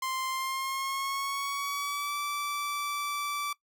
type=tone with pitch glide; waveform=sawtooth; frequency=1046.5 to 1161.2 Hz; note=C6 to D6; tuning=0 to -20 cents; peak=-27 dBFS; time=0.02-3.53 s; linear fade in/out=5 ms; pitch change=+180 cents; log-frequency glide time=0.28-2.19 s; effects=noise-tail reverb RT60 0.1 s tail -20 dB re dry